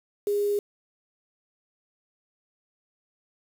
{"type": "tone with quantisation", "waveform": "sine", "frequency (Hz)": 409.4, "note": "G#4", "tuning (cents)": -25, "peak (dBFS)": -22, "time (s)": [0.27, 0.59], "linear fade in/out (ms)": 2, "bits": 7, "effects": []}